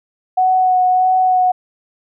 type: tone with vibrato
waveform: sine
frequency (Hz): 740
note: F#5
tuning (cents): 0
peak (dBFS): -10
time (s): 0.37-1.52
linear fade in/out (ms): 10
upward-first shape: sine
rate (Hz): 1.6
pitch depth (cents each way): 14
effects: none